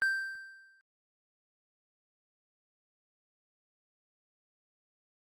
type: tone with exponential decay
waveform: triangle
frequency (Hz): 1568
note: G6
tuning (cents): 0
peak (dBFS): -22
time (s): 0.02-0.81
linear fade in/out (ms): 0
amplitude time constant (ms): 170
effects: Opus 24 kbps